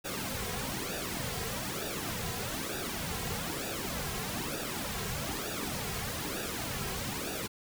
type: noise with flanger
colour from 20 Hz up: pink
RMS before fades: -36 dBFS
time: 0.04-7.48 s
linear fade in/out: 20 ms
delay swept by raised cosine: 0.94 to 3.44 ms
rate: 1.1 Hz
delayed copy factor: -0.75
effects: none